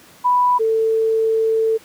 sine tone pair in turn, 987.8 / 445.4 Hz, B5 / A4, 0 / +21 cents, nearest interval octave + major second, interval 1379 cents, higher first, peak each -12 / -14 dBFS, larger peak first, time 0.24-0.59 / 0.59-1.78 s, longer second, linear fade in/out 20 ms, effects pink hiss -46 dBFS RMS until 1.84 s + high-pass 150 Hz 12 dB/octave

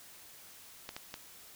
clicks, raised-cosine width 0.2 ms, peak -23 dBFS, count 3, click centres 0.891 / 0.965 / 1.141 s, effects white hiss -54 dBFS RMS until 1.55 s

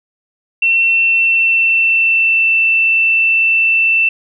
sine tone with pitch glide, 2705 to 2671 Hz, E7 to E7, +44 to +22 cents, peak -9 dBFS, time 0.62-4.09 s, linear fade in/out 5 ms, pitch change -22 cents, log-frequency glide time 0.79-2.52 s, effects none

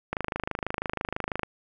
click train, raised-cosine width 0.5 ms, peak -13 dBFS, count 35, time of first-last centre 0.13-1.433 s, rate 26.1 Hz, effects none

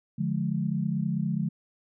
sine chord, D diminished, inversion none, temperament just, 146.83 / 176.2 / 211.4 Hz, D3 / F3 / Ab3, 0 / +16 / +31 cents, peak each -30 / -29 / -30 dBFS, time 0.18-1.49 s, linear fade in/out 10 ms, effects none

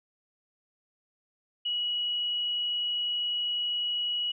sine tone, 2918 Hz, F#7, 25 cents flat, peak -27 dBFS, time 1.65-4.32 s, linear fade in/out 10 ms, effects none

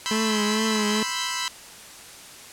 10% pulse chord, C major seventh, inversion third, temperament equal, 987.8 / 1046.5 / 1318.5 / 1568 Hz, B5 / C6 / E6 / G6, 0 / 0 / 0 / 0 cents, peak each -20 / -24 / -24 / -25 dBFS, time 0.06-1.48 s, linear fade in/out 0 ms
30% pulse tone with vibrato, 215 Hz, A3, 40 cents flat, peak -20 dBFS, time 0.11-1.03 s, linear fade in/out 2 ms, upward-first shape triangle, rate 2.3 Hz, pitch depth 58 cents each way
effects white hiss -43 dBFS RMS until 2.52 s + low-pass 10000 Hz 12 dB/octave

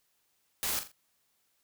white noise with echo, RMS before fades -32 dBFS, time 0.63-0.79 s, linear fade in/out 0 ms, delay 42 ms, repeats 3, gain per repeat -9 dB, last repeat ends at 0.916 s, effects white hiss -74 dBFS RMS until 1.63 s

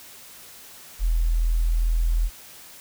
sine tone, 41.19 Hz, E1, 1 cent flat, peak -18 dBFS, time 0.99-2.3 s, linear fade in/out 50 ms, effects white hiss -45 dBFS RMS until 2.8 s

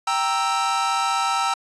45% pulse chord, E diminished, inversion first, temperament equal, 784 / 932.3 / 1318.5 Hz, G5 / Bb5 / E6, 0 / 0 / 0 cents, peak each -25 / -25 / -23 dBFS, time 0.07-1.54 s, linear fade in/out 5 ms, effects resampled to 22050 Hz

